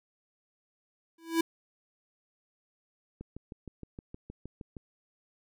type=tone with exponential growth; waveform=square; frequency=329.6 Hz; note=E4; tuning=in tune; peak=-21 dBFS; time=1.18-1.41 s; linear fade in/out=5 ms; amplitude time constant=48 ms
type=click train; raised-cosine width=3 ms; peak=-29 dBFS; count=11; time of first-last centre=3.21-4.768 s; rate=6.42 Hz
effects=none